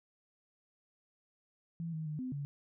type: tone with pitch steps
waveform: sine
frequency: 166.5 / 158 / 152 / 255.6 / 142.6 Hz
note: E3 / D#3 / D#3 / C4 / C#3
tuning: +18 / +27 / -40 / -40 / +49 cents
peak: -36 dBFS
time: 1.8-2.45 s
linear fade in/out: 0 ms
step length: 130 ms
effects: none